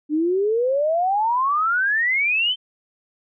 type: exponential sweep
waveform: sine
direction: up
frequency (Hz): 292.2 to 3136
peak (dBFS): -17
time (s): 0.09-2.56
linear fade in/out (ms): 50
effects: none